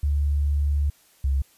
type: tone pair in turn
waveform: sine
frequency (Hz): 72.2 / 68.15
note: D2 / C#2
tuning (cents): -29 / -29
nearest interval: minor second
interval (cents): 100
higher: first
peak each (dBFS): -19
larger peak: neither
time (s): 0.03-0.9 / 1.24-1.42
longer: first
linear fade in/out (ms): 5
effects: white hiss -58 dBFS RMS until 1.57 s + resampled to 32000 Hz